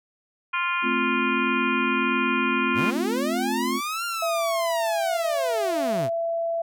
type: harmonic tone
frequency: 349.2 Hz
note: F4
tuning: in tune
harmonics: 3 / 4 / 5 / 6 / 7 / 8 / 9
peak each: -27 / -28 / -37 / -37 / -27 / -39 / -40 dBFS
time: 0.53-2.91 s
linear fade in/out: 10 ms
type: chord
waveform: sine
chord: F major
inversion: first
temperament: equal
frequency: 220 / 261.6 / 349.2 Hz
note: A3 / C4 / F4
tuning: 0 / 0 / 0 cents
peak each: -29 / -27 / -29 dBFS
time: 0.82-3.81 s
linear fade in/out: 50 ms
type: linear two-way sweep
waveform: sawtooth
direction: up then down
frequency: 73.42 to 1404 to 102.1 Hz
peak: -23 dBFS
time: 2.74-6.1 s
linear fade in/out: 50 ms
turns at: 4.05 s
type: tone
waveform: sine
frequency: 669 Hz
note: E5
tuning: 25 cents sharp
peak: -23 dBFS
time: 4.22-6.62 s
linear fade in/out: 5 ms
effects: none